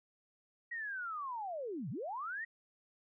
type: linear two-way sweep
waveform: sine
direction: down then up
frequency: 1920 to 111.2 to 1920 Hz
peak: -38 dBFS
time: 0.71-2.45 s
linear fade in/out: 10 ms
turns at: 1.9 s
effects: none